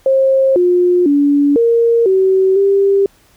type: tone with pitch steps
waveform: sine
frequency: 534 / 356.6 / 286.3 / 464.8 / 380.2 / 395.2 Hz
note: C5 / F4 / D4 / A#4 / F#4 / G4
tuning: +35 / +36 / -44 / -5 / +47 / +14 cents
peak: -8 dBFS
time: 0.06-3.06 s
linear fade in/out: 2 ms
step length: 500 ms
effects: pink hiss -51 dBFS RMS until 3.36 s